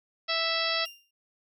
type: harmonic tone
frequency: 659 Hz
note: E5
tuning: 1 cent flat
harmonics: 1 / 2 / 3 / 4 / 5 / 6 / 7 / 8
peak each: -34 / -34 / -34 / -34 / -34 / -34 / -34 / -34 dBFS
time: 0.28-0.86 s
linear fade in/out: 20 ms
type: tone with exponential decay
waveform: 30% pulse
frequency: 2794 Hz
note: F7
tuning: in tune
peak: -34 dBFS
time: 0.85-1.11 s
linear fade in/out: 5 ms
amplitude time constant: 56 ms
effects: none